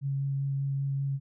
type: tone with vibrato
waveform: sine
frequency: 138 Hz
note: C#3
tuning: 7 cents flat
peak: -27 dBFS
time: 0.01-1.2 s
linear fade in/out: 50 ms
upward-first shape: sine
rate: 5.1 Hz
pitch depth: 9 cents each way
effects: none